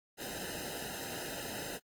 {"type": "noise with comb filter", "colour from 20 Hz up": "pink", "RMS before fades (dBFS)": -41, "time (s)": [0.17, 1.8], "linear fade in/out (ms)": 50, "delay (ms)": 0.88, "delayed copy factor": -0.95, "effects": ["AAC 64 kbps"]}